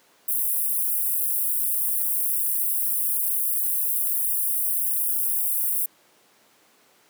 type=high-pass noise; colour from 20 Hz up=white; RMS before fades=-24 dBFS; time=0.28-5.86 s; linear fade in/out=5 ms; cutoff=9600 Hz; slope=48 dB/octave; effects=pink hiss -58 dBFS RMS until 7.09 s + high-pass 300 Hz 12 dB/octave